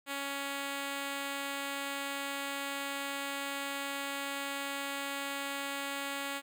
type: tone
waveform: 5% pulse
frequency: 278.8 Hz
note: C#4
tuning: 10 cents sharp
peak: -24 dBFS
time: 0.06-6.42 s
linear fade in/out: 50 ms
effects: none